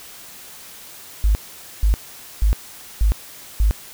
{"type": "tone bursts", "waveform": "sine", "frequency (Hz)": 51.91, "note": "G#1", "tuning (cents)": 0, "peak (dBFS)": -12, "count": 5, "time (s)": [1.24, 3.71], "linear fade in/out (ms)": 0, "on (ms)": 110, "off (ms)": 480, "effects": ["white hiss -40 dBFS RMS until 3.93 s"]}